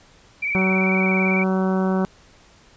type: tone with vibrato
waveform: sine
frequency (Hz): 2308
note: D7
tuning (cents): -31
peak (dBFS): -21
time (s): 0.42-1.44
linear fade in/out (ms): 10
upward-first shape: square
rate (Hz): 18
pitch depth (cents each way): 34
type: harmonic tone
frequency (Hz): 188.6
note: F#3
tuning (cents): +33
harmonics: 1 / 2 / 3 / 4 / 5 / 6 / 7 / 8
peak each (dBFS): -19 / -25 / -29 / -31 / -33 / -35 / -36 / -37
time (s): 0.55-2.05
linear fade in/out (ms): 0
effects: pink hiss -52 dBFS RMS until 2.76 s + resampled to 16000 Hz